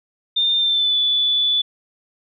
sine tone with pitch glide, 3611 to 3468 Hz, A7 to A7, +44 to -26 cents, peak -15 dBFS, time 0.36-1.62 s, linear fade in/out 10 ms, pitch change -70 cents, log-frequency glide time 0.57-0.97 s, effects none

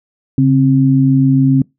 sine tone pair together, 138.59 / 265.7 Hz, C#3 / C4, 0 / +27 cents, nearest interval major seventh, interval 1127 cents, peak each -10 dBFS, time 0.38-1.62 s, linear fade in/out 2 ms, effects noise-tail reverb RT60 0.2 s tail -25 dB re dry

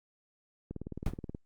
click train, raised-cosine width 3 ms, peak -26 dBFS, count 13, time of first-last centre 0.71-1.348 s, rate 18.8 Hz
brown noise with exponential decay, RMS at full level -26 dBFS, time 1.06-1.18 s, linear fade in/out 1 ms, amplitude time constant 25 ms
effects Opus 32 kbps

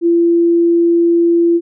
sine tone, 340 Hz, F4, 46 cents flat, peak -8 dBFS, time 0.01-1.61 s, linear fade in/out 50 ms, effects none

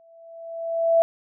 sine tone with exponential growth, 664 Hz, E5, 12 cents sharp, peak -12 dBFS, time 0-1.02 s, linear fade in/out 0 ms, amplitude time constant 220 ms, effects none

